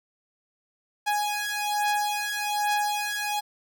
sawtooth beating tone pair, 830.6 / 831.8 Hz, G#5 / G#5, 0 / +2 cents, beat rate 1.2 Hz, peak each -24 / -24 dBFS, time 1.06-3.41 s, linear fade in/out 20 ms, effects none

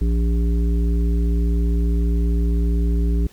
harmonic tone, 57.6 Hz, A#1, 20 cents flat, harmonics 1 / 3 / 5 / 7, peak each -16 / -26 / -30 / -33 dBFS, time 0.01-3.27 s, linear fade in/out 5 ms, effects pink hiss -51 dBFS RMS until 3.32 s

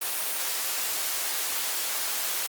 white high-pass noise, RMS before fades -29 dBFS, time 0.01-2.47 s, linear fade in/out 10 ms, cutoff 470 Hz, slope 12 dB/octave, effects Opus 32 kbps

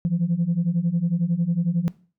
sine beating tone pair, 164.81 / 175.81 Hz, E3 / F3, 0 / +12 cents, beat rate 11 Hz, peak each -23 / -20 dBFS, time 0.05-1.88 s, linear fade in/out 0 ms, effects noise-tail reverb RT60 0.4 s tail -20 dB re dry + tanh soft clip ceiling -14 dBFS

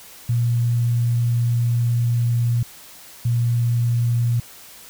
sine tone pair in turn, 118.9 / 118.9 Hz, A#2 / A#2, +35 / +35 cents, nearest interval unison, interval 0 cents, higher neither, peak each -16 dBFS, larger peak neither, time 0.29-2.63 / 3.25-4.4 s, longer first, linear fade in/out 5 ms, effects white hiss -43 dBFS RMS until 4.89 s

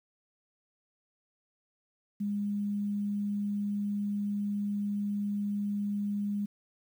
sine tone, 204.2 Hz, G#3, 29 cents flat, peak -29 dBFS, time 2.2-6.46 s, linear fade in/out 10 ms, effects 10-bit

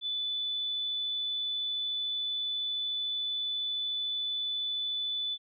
sine tone, 3487 Hz, A7, 16 cents flat, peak -30 dBFS, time 0.01-5.38 s, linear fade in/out 50 ms, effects none

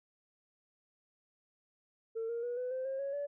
sine tone with pitch steps, 451.8 / 467.5 / 483.7 / 500.4 / 517.8 / 535.7 / 554.3 / 573.5 Hz, A4 / A#4 / B4 / B4 / C5 / C5 / C#5 / D5, +46 / +5 / -36 / +23 / -18 / +41 / 0 / -41 cents, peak -33 dBFS, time 2.15-3.27 s, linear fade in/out 20 ms, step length 140 ms, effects tanh soft clip ceiling -31 dBFS

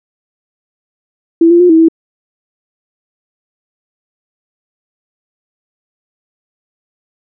sine tone with pitch steps, 332.3 / 344.4 / 356.5 / 323.1 / 326.6 Hz, E4 / F4 / F4 / E4 / E4, +14 / -24 / +36 / -35 / -16 cents, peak -3 dBFS, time 1.41-1.885 s, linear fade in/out 5 ms, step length 95 ms, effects none

